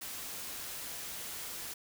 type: noise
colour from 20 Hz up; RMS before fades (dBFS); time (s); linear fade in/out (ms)
white; -42; 0.01-1.74; 10
effects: none